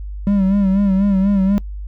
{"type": "tone with vibrato", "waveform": "triangle", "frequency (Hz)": 196, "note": "G3", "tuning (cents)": 0, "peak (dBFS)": -10, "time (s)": [0.27, 1.58], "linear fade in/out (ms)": 0, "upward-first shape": "sine", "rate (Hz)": 4.1, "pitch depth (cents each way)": 65, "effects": ["noise-tail reverb RT60 0.1 s tail -23 dB re dry", "added 50 Hz sine -25 dBFS peak until 1.87 s"]}